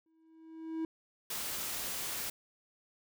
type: tone with exponential growth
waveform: triangle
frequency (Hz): 322.6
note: E4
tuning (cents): -37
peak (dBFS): -29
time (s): 0.06-0.85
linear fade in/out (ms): 2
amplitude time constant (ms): 170
type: noise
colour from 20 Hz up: white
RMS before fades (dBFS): -38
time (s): 1.3-2.3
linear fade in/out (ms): 5
effects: none